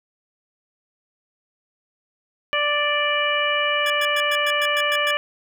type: harmonic tone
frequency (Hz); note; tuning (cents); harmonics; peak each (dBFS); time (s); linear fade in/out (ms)
587.3; D5; 0; 1 / 2 / 3 / 4 / 5; -25 / -25 / -25 / -25 / -25; 2.53-5.17; 0
type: tone bursts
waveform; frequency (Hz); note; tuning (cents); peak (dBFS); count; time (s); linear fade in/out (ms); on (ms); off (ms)
sawtooth; 1700; G#6; +40; -22; 9; 3.86-5.109; 2; 41; 110
effects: none